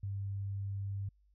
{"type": "tone", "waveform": "sine", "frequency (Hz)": 99, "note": "G2", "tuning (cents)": 18, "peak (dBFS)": -35, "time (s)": [0.03, 1.09], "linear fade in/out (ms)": 5, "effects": ["added 50 Hz sine -65 dBFS peak until 1.34 s"]}